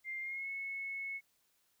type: tone with pitch glide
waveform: sine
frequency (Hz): 2103 to 2195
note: C7 to C#7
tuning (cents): +8 to -18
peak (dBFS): -38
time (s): 0.04-1.21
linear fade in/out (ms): 50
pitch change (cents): +74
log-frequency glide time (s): 0.2-0.49
effects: white hiss -75 dBFS RMS until 1.8 s